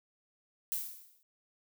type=noise with exponential decay; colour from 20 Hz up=violet; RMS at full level=-32 dBFS; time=0.72-1.23 s; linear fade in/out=0 ms; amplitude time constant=110 ms; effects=none